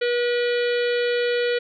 harmonic tone with a mistuned harmonic, 483 Hz, B4, 39 cents flat, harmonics 1 / 3 / 4 / 5 / 6 / 7 / 8 / 9, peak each -20 / -30 / -32 / -34 / -36 / -37 / -38 / -39 dBFS, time 0.01-1.59 s, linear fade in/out 10 ms, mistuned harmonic 6, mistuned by +56 cents, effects none

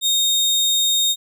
30% pulse tone, 3700 Hz, A#7, 14 cents flat, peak -13 dBFS, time 0.01-1.16 s, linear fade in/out 50 ms, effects none

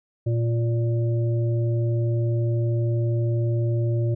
harmonic tone, 116.54 Hz, A#2, in tune, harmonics 1 / 3 / 5, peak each -20 / -30 / -34 dBFS, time 0.26-4.15 s, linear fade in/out 10 ms, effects none

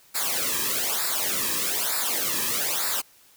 white noise with flanger, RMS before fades -26 dBFS, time 0.14-3.02 s, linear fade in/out 20 ms, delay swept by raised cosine 0.32 to 1.42 ms, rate 1.1 Hz, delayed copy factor -0.85, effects white hiss -56 dBFS RMS until 3.36 s

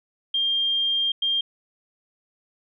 sine tone bursts at uneven times, 3200 Hz, G7, 35 cents sharp, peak -20 dBFS, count 2, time 0.34-1.12 / 1.22-1.41 s, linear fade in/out 5 ms, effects none

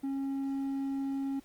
sine tone with hard clipping, 273.1 Hz, C#4, 26 cents flat, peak -32 dBFS, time 0.03-1.4 s, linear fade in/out 10 ms, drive 3 dB, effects pink hiss -62 dBFS RMS until 1.44 s + Opus 24 kbps

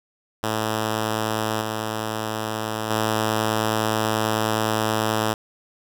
5% pulse tone with level steps, 109.4 Hz, A2, 9 cents flat, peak -11 / -14 / -9 dBFS, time 0.43-5.34 s, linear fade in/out 5 ms, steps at 1.61 / 2.9 s, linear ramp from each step 2 ms, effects none

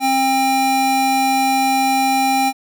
square tone pair together, 266 / 798 Hz, C4 / G5, +29 / +31 cents, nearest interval octave + perfect fifth, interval 1902 cents, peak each -21 / -17 dBFS, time 0-2.53 s, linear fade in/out 50 ms, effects none

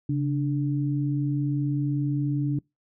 sine tone pair together, 138.59 / 293.7 Hz, C#3 / D4, 0 / 0 cents, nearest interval octave + minor second, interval 1300 cents, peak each -24 / -27 dBFS, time 0.09-2.59 s, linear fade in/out 5 ms, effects noise-tail reverb RT60 0.2 s tail -25 dB re dry

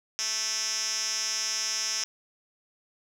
5% pulse tone with band-pass filter, 220 Hz, A3, in tune, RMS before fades -30 dBFS, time 0.19-2.04 s, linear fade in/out 0 ms, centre 5300 Hz, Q 7, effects 9-bit

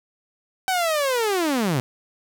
sawtooth linear sweep, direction down, 768 to 117.4 Hz, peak -16 dBFS, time 0.68-1.8 s, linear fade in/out 0 ms, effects none

